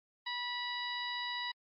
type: harmonic tone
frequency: 975 Hz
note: B5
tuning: 23 cents flat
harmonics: 1 / 2 / 3 / 4 / 5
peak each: -41 / -40 / -46 / -40 / -47 dBFS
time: 0.26-1.52 s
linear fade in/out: 10 ms
effects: MP3 32 kbps